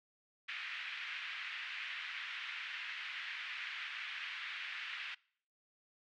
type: band-pass noise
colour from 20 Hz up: pink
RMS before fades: -44 dBFS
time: 0.48-5.15 s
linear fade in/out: 10 ms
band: 1700 to 3000 Hz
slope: 24 dB/octave
effects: noise-tail reverb RT60 0.6 s tail -25 dB re dry